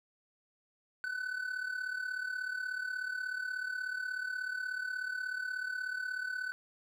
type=tone with amplitude modulation; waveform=triangle; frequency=1505 Hz; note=F#6; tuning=29 cents sharp; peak=-30 dBFS; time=1.04-6.52 s; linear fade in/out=0 ms; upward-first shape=sine; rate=36.5 Hz; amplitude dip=70%; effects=none